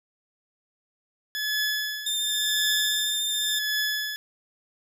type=tone with tremolo; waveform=20% pulse; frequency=1712 Hz; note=A6; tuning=48 cents flat; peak=-18 dBFS; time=1.35-4.16 s; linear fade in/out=0 ms; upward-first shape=triangle; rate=0.92 Hz; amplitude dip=95%
type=tone with vibrato; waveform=sawtooth; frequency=3608 Hz; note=A7; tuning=43 cents sharp; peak=-22 dBFS; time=2.06-3.59 s; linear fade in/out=5 ms; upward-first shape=square; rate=14 Hz; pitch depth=9 cents each way
effects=none